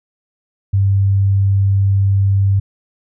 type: tone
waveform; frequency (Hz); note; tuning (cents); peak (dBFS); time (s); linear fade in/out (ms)
sine; 98.3; G2; +5; -10; 0.73-2.6; 10
effects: none